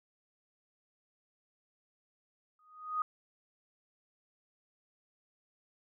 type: tone with exponential growth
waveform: sine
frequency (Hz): 1244.5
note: D#6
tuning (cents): 0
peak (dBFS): -27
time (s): 2.59-3.02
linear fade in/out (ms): 2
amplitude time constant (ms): 92
effects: none